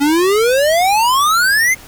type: exponential sweep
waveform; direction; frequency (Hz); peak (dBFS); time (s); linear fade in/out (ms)
square; up; 277.2 to 2136; -11; 0-1.75; 20
effects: pink hiss -38 dBFS RMS until 1.87 s